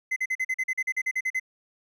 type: tone bursts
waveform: triangle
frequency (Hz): 2047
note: C7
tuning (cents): -38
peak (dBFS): -22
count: 14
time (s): 0.11-1.398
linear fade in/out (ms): 10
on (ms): 53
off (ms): 42
effects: none